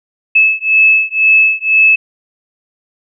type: beating tone pair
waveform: sine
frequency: 2602 / 2604 Hz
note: E7 / E7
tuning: -23 / -22 cents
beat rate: 2 Hz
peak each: -10 dBFS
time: 0.35-1.96 s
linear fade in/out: 10 ms
effects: none